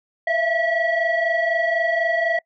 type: tone cluster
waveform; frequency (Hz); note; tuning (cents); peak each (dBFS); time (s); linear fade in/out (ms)
sine; 656 / 680 / 1941; E5 / F5 / B6; -9 / -46 / -31; -21; 0.27-2.39; 5
effects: noise-tail reverb RT60 0.1 s tail -24 dB re dry + tanh soft clip ceiling -13 dBFS